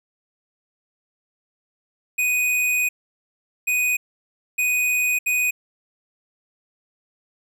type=tone bursts at uneven times; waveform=square; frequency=2489 Hz; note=D#7; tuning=in tune; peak=-19 dBFS; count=4; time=2.18-2.89 / 3.67-3.97 / 4.58-5.19 / 5.26-5.51 s; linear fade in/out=10 ms; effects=none